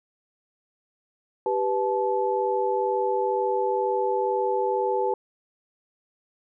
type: tone cluster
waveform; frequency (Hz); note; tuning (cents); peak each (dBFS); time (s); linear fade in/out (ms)
sine; 391.7 / 493.8 / 867; G4 / B4 / A5; -1 / 0 / -26; -26; 1.46-5.14; 2
effects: none